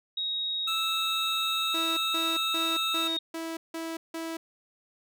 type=tone with pitch glide; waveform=sine; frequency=3781 to 3725 Hz; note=A#7 to A#7; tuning=+24 to -2 cents; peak=-28 dBFS; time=0.17-3.19 s; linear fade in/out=5 ms; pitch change=-26 cents; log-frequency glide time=0.32-3.05 s
type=tone; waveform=25% pulse; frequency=1318.5 Hz; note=E6; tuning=in tune; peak=-26 dBFS; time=0.67-3.08 s; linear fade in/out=10 ms
type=tone bursts; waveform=sawtooth; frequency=327.4 Hz; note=E4; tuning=12 cents flat; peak=-29 dBFS; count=7; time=1.74-4.37 s; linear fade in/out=5 ms; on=230 ms; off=170 ms
effects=none